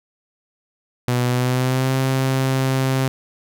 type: tone with pitch glide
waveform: sawtooth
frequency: 123.47 to 132.33 Hz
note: B2 to C3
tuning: 0 to +20 cents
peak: -13 dBFS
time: 1.08-3.08 s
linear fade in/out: 0 ms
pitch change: +120 cents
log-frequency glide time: 1.26-1.95 s
effects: none